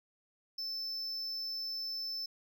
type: tone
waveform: triangle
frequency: 5280 Hz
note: E8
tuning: 2 cents sharp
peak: -35 dBFS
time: 0.58-2.26 s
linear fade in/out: 5 ms
effects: none